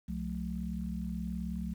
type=tone cluster; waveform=sine; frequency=65.5 / 178.2 / 217.1 Hz; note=C2 / F3 / A3; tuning=+2 / +35 / -23 cents; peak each=-39 / -37 / -39 dBFS; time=0.08-1.74 s; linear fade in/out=10 ms; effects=10-bit